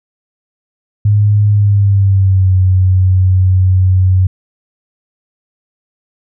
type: tone with pitch glide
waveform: sine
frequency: 103.83 to 93.04 Hz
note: G#2 to F#2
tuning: 0 to +10 cents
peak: -6 dBFS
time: 1.05-4.27 s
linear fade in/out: 5 ms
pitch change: -190 cents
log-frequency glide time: 1.5-2.55 s
effects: none